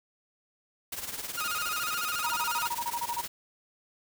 white noise with tremolo, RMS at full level -34 dBFS, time 0.92-3.28 s, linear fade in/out 5 ms, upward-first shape triangle, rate 19 Hz, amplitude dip 75%
sawtooth tone with vibrato, 1328 Hz, E6, 12 cents sharp, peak -27 dBFS, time 1.37-2.68 s, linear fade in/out 10 ms, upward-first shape square, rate 14 Hz, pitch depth 100 cents each way
sine tone bursts, 949 Hz, A#5, 31 cents sharp, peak -29 dBFS, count 13, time 2.24-3.211 s, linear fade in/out 5 ms, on 47 ms, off 30 ms
effects none

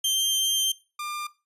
sawtooth tone pair in turn, 3152 / 1197.8 Hz, G7 / D6, +9 / +34 cents, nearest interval octave + perfect fourth, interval 1675 cents, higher first, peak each -18 / -27 dBFS, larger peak first, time 0.04-0.72 / 0.99-1.27 s, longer first, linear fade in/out 5 ms, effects noise-tail reverb RT60 0.3 s tail -18 dB re dry + resampled to 32000 Hz

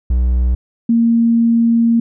triangle / sine tone pair in turn, 61.74 / 231.5 Hz, B1 / A#3, 0 / -12 cents, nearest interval octave + major seventh, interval 2288 cents, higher second, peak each -9 dBFS, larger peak neither, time 0.1-0.55 / 0.89-2 s, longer second, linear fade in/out 5 ms, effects none

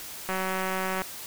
click train, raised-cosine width 0.5 ms, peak -15 dBFS, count 138, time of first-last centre 0.29-1.019 s, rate 188 Hz, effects white hiss -40 dBFS RMS until 1.26 s

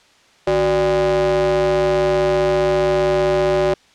square ring-modulated tone, 108.1 Hz, A2, 30 cents flat, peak -12 dBFS, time 0.47-3.74 s, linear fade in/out 5 ms, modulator 480 Hz, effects white hiss -52 dBFS RMS until 3.94 s + low-pass 5000 Hz 12 dB/octave

